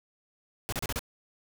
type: noise bursts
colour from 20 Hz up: pink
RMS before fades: -32 dBFS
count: 5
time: 0.69-0.992 s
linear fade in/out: 0 ms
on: 34 ms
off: 33 ms
effects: none